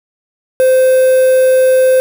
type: tone with quantisation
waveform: triangle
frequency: 518 Hz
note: C5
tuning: 17 cents flat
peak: -4 dBFS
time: 0.6-2 s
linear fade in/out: 0 ms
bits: 4
effects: none